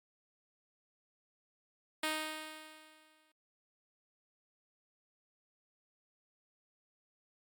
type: tone with exponential decay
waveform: 5% pulse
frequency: 311.1 Hz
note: D#4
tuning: in tune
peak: -20 dBFS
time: 2.03-3.32 s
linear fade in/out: 5 ms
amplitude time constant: 280 ms
effects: MP3 96 kbps